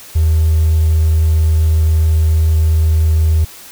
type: tone with hard clipping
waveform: triangle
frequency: 79.6 Hz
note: D#2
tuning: 40 cents sharp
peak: -9 dBFS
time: 0.15-3.45 s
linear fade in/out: 10 ms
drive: 4 dB
effects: white hiss -36 dBFS RMS until 3.71 s